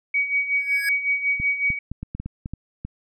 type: tone with tremolo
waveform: sine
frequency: 2260 Hz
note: C#7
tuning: 33 cents sharp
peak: -17 dBFS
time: 0.14-1.79 s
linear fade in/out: 5 ms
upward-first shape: sine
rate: 5.4 Hz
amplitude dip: 70%
type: tone with exponential growth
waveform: square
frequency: 1662 Hz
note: G#6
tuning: 1 cent sharp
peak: -21 dBFS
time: 0.54-0.89 s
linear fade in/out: 2 ms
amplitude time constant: 75 ms
type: clicks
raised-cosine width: 5 ms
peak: -18 dBFS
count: 10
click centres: 1.4 / 1.703 / 1.916 / 2.03 / 2.15 / 2.2 / 2.26 / 2.459 / 2.536 / 2.85 s
effects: none